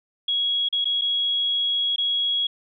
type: tone with dropouts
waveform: sine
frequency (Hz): 3322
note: G#7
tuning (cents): 0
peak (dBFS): -20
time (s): 0.28-2.47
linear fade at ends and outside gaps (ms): 5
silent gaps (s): 0.688-0.726 / 0.845-0.854 / 1.013-1.018 / 1.961-1.981
effects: none